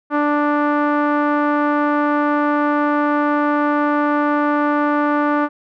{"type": "tone with low-pass filter", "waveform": "sawtooth", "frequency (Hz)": 294, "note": "D4", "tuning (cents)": 2, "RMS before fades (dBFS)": -17, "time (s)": [0.1, 5.49], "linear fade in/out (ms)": 50, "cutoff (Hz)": 1300, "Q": 2.7, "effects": []}